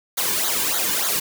white noise with flanger, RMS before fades -22 dBFS, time 0.17-1.2 s, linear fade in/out 10 ms, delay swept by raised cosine 0.37 to 1.57 ms, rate 3.4 Hz, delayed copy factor -0.85, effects none

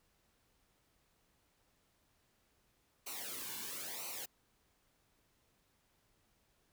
white noise with flanger, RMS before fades -44 dBFS, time 3.06-4.26 s, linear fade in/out 10 ms, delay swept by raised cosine 0.58 to 1.58 ms, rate 1 Hz, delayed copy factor -0.75, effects pink hiss -75 dBFS RMS until 6.72 s

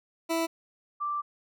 20% pulse / sine tone pair in turn, 329.6 / 1174.6 Hz, E4 / D6, 0 / 0 cents, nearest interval octave + minor seventh, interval 2200 cents, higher second, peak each -21 / -28 dBFS, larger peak first, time 0.29-0.47 / 1-1.22 s, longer second, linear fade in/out 20 ms, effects none

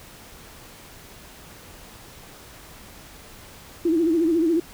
sine tone with vibrato, 329.6 Hz, E4, in tune, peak -17 dBFS, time 3.85-4.6 s, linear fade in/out 5 ms, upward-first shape sine, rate 14 Hz, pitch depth 95 cents each way, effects pink hiss -45 dBFS RMS until 4.73 s

